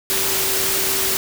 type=tone in noise; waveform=sine; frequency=385.4 Hz; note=G4; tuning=29 cents flat; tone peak=-29 dBFS; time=0.1-1.17 s; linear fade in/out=0 ms; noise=white; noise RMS=-20 dBFS; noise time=0.1-1.17 s; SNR=-12 dB; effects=none